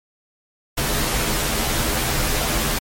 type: noise with comb filter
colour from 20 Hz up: pink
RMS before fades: -21 dBFS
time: 0.77-2.79 s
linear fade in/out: 10 ms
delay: 11 ms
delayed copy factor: -0.8
effects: MP3 64 kbps